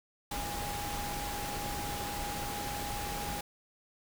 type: tone in noise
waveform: sine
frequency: 820 Hz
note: G#5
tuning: 22 cents flat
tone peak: -39 dBFS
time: 0.31-3.41 s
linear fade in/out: 5 ms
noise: pink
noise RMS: -38 dBFS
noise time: 0.31-3.41 s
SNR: -4 dB
effects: none

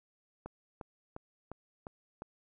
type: click train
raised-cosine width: 1 ms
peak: -28 dBFS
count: 6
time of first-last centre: 0.46-2.221 s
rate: 2.84 Hz
effects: none

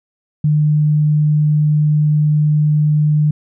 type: tone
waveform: sine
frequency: 150.8 Hz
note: D3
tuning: 46 cents sharp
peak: -10 dBFS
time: 0.44-3.31 s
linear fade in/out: 5 ms
effects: none

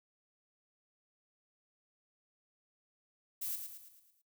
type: noise with echo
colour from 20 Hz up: violet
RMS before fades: -38 dBFS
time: 3.41-3.56 s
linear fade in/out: 10 ms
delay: 110 ms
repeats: 6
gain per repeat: -6 dB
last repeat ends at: 4.22 s
effects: noise-tail reverb RT60 0.2 s tail -23 dB re dry

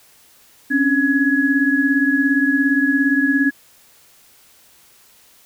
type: tone cluster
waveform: sine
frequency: 266.9 / 284.2 / 1681 Hz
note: C4 / C#4 / G#6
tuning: +35 / +43 / +20 cents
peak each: -18 dBFS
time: 0.7-3.51 s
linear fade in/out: 20 ms
effects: white hiss -51 dBFS RMS until 5.45 s

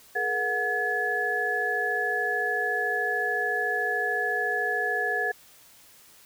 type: tone cluster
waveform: sine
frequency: 422.7 / 476.4 / 730 / 1706 Hz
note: G#4 / A#4 / F#5 / G#6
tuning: +31 / +38 / -24 / +46 cents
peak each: -33 / -34 / -31 / -26 dBFS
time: 0.15-5.32 s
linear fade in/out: 10 ms
effects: white hiss -54 dBFS RMS until 6.25 s

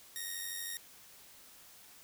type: tone with amplitude modulation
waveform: 5% pulse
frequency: 1864.7 Hz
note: A#6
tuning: in tune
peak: -26 dBFS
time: 0.16-0.77 s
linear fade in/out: 0 ms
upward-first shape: sine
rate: 92.6 Hz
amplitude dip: 45%
effects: white hiss -57 dBFS RMS until 2.03 s

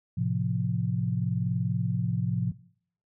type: chord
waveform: sine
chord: F major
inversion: first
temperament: equal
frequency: 110 / 130.81 / 174.61 Hz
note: A2 / C3 / F3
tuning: 0 / 0 / 0 cents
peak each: -29 dBFS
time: 0.17-2.52 s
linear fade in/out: 10 ms
effects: noise-tail reverb RT60 0.6 s tail -19 dB re dry

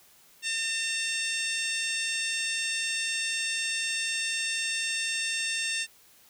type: harmonic tone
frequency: 904 Hz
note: A5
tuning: 47 cents sharp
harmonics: 2 / 3 / 4 / 5 / 6 / 7 / 8 / 9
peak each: -35 / -32 / -35 / -42 / -37 / -42 / -43 / -36 dBFS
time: 0.42-5.87 s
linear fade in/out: 50 ms
effects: white hiss -58 dBFS RMS until 6.29 s

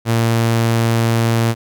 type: tone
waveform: sawtooth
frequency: 115.1 Hz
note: A#2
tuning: 22 cents flat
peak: -9 dBFS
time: 0.05-1.55 s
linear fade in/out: 50 ms
effects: none

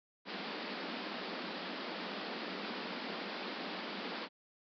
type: band-pass noise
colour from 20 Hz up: pink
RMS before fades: -42 dBFS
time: 0.25-4.29 s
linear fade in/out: 50 ms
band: 180 to 5000 Hz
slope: 96 dB/octave
effects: none

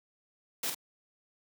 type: noise with echo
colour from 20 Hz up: white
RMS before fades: -33 dBFS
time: 0.63-0.7 s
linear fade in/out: 5 ms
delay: 47 ms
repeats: 1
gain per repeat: -5 dB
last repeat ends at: 0.747 s
effects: high-pass 150 Hz 12 dB/octave

